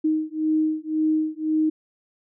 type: beating tone pair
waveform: sine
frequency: 311.1 / 313 Hz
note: D#4 / D#4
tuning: 0 / +10 cents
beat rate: 1.9 Hz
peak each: -23 dBFS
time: 0.04-1.7 s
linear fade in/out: 10 ms
effects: none